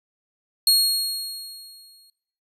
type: tone with exponential decay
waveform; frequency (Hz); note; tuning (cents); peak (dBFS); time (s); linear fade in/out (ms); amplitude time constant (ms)
sawtooth; 4293; C8; +44; -10; 0.67-2.1; 2; 310
effects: noise-tail reverb RT60 0.6 s tail -17 dB re dry + resampled to 32000 Hz